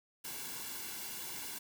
white noise with comb filter, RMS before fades -43 dBFS, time 0.24-1.59 s, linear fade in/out 10 ms, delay 1.6 ms, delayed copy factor -0.65, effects none

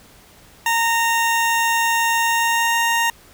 20% pulse tone with pitch glide, 922 to 927.9 Hz, A#5 to A#5, -19 to -8 cents, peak -11 dBFS, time 0.66-3.1 s, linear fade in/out 2 ms, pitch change +11 cents, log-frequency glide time 2.16-2.78 s, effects pink hiss -48 dBFS RMS until 3.33 s

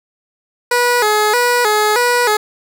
15% pulse tone with vibrato, 454.3 Hz, A#4, 45 cents flat, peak -5 dBFS, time 0.71-2.37 s, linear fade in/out 5 ms, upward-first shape square, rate 1.6 Hz, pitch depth 120 cents each way, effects none

